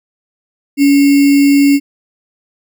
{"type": "tone with sample-and-hold", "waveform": "sine", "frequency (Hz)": 282, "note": "C#4", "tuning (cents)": 30, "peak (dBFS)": -5, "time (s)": [0.77, 1.8], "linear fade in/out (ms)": 50, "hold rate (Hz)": 2450, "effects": []}